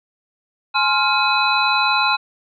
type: tone cluster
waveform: sine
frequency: 843 / 1055 / 1395 / 2534 / 3987 Hz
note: G#5 / C6 / F6 / D#7 / B7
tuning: +26 / +14 / -2 / +31 / +16 cents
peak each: -21 dBFS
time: 0.74-2.17 s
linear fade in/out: 20 ms
effects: none